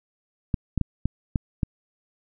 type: clicks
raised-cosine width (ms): 5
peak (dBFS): -10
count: 6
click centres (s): 0.542 / 0.777 / 0.813 / 1.056 / 1.358 / 1.632
effects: none

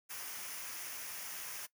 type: noise with comb filter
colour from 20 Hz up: white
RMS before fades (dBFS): -44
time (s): 0.09-1.67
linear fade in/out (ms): 20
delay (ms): 0.25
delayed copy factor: -0.55
effects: noise-tail reverb RT60 0.1 s tail -19 dB re dry

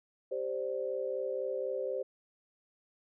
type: chord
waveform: sine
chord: G suspended fourth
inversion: none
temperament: equal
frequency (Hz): 392 / 523.3 / 587.3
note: G4 / C5 / D5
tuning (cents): 0 / 0 / 0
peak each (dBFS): -38 / -34 / -40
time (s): 0.31-2.03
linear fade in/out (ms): 10
effects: none

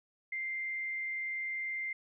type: tone with frequency modulation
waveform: sine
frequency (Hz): 2093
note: C7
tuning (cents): 0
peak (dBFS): -34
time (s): 0.32-1.93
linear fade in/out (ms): 5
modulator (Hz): 112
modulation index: 0.21
effects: none

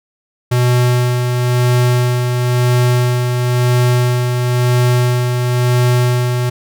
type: tone with tremolo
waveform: square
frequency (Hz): 123.47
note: B2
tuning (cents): 0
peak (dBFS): -10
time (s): 0.51-6.5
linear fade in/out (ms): 10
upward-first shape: sine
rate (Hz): 0.98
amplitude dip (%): 40
effects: none

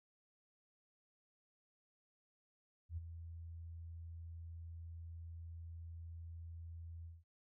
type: tone with ADSR envelope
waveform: sine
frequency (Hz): 83.3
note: E2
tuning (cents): +19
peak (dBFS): -38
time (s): 2.89-7.24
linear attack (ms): 83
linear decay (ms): 19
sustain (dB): -9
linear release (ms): 190
effects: none

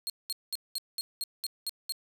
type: tone bursts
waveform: sawtooth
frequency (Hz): 4258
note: C8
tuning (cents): +30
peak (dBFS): -28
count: 9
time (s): 0.07-1.922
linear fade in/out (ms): 0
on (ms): 28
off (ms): 200
effects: 10-bit

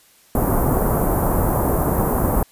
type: band-stop noise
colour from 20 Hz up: pink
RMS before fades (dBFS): -18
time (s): 0.35-2.43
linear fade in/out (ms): 2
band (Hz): 1100 to 13000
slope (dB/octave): 24
effects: white hiss -53 dBFS RMS until 2.51 s + resampled to 32000 Hz

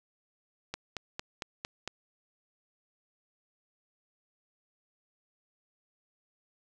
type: click train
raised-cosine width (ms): 0.2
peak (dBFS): -18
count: 6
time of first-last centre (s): 0.74-1.876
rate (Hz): 4.4
effects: none

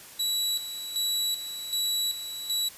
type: tone with tremolo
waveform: sawtooth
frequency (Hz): 3919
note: B7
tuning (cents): -14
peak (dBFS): -22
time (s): 0.19-2.69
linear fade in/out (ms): 10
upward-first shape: square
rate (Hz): 1.3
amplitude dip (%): 65
effects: white hiss -47 dBFS RMS until 2.77 s + resampled to 32000 Hz

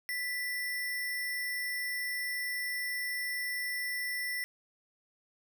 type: tone with sample-and-hold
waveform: sine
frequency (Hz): 1975.5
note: B6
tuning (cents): 0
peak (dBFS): -32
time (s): 0.09-4.44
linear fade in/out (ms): 0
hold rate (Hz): 7350
effects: none

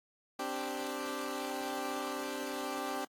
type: chord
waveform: 15% pulse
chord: C suspended second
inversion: none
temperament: equal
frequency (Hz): 261.6 / 293.7 / 392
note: C4 / D4 / G4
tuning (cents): 0 / 0 / 0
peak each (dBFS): -34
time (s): 0.39-3.05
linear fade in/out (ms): 5
effects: AAC 64 kbps

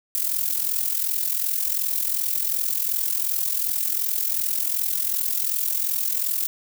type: noise with amplitude modulation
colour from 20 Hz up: violet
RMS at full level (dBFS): -21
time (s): 0.15-6.47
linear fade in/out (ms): 0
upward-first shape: sine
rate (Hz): 42.7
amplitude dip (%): 70
effects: none

